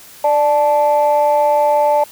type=tone pair together; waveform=sine; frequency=591 / 874.2 Hz; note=D5 / A5; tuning=+11 / -11 cents; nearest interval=perfect fifth; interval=678 cents; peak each=-12 dBFS; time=0.24-2.04 s; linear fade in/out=5 ms; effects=tanh soft clip ceiling -5 dBFS + white hiss -40 dBFS RMS until 2.11 s